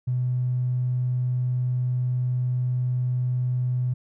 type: tone with tanh clipping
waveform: triangle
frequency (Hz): 125.4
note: B2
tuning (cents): +27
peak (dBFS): -21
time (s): 0.07-3.94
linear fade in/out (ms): 10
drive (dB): 2
effects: none